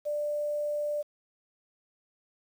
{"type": "tone with quantisation", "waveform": "sine", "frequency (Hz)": 591, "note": "D5", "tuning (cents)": 11, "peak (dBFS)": -28, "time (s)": [0.05, 1.03], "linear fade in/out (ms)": 20, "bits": 9, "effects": []}